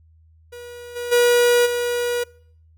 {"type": "tone with level steps", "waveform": "45% pulse", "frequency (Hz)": 482.8, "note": "B4", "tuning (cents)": -39, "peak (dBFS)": [-35, -26, -13, -20], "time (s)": [0.52, 2.24], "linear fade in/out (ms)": 10, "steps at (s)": [0.95, 1.11, 1.65], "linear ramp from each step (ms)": 20, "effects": ["noise-tail reverb RT60 0.6 s tail -24 dB re dry", "added 80 Hz sine -50 dBFS peak until 2.77 s"]}